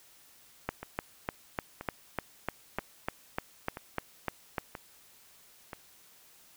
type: two click trains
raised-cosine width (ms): 0.5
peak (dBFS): -15 / -24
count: 14 / 6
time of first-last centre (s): 0.69-4.582 / 0.83-5.732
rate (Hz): 3.34 / 1.02
effects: white hiss -59 dBFS RMS until 6.56 s